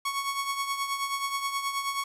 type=tone with tremolo; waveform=sawtooth; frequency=1108.7 Hz; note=C#6; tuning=in tune; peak=-22 dBFS; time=0.05-2.04 s; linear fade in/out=5 ms; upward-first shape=triangle; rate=9.4 Hz; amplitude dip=65%; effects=resampled to 32000 Hz + 9-bit